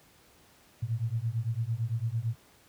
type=beating tone pair; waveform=sine; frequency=110.2 / 119.1 Hz; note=A2 / A#2; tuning=+3 / +38 cents; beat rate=8.9 Hz; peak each=-31 / -31 dBFS; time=0.82-2.35 s; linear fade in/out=10 ms; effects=pink hiss -60 dBFS RMS until 2.68 s + high-pass 60 Hz 12 dB/octave